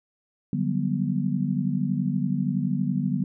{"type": "chord", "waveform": "sine", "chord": "G major seventh", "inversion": "second", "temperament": "just", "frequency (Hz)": [147, 183.75, 196, 245], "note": ["D3", "F#3", "G3", "B3"], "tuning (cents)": [2, -12, 0, -14], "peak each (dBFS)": -28, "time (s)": [0.53, 3.24], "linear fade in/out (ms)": 2, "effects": []}